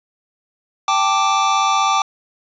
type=chord; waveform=square; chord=G suspended second; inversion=none; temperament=equal; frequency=784 / 880 / 1174.7 Hz; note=G5 / A5 / D6; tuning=0 / 0 / 0 cents; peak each=-20 / -22 / -17 dBFS; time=0.88-2.02 s; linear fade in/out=2 ms; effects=resampled to 16000 Hz + 7-bit